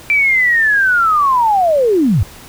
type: linear sweep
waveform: sine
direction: down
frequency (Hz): 2349 to 77.78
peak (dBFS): -9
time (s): 0.1-2.23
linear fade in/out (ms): 0
effects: pink hiss -37 dBFS RMS until 2.48 s